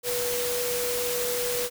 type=tone in noise; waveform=sine; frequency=488.1 Hz; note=B4; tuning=20 cents flat; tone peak=-28 dBFS; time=0.03-1.7 s; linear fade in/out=50 ms; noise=white; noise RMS=-30 dBFS; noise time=0.03-1.7 s; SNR=-1 dB; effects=none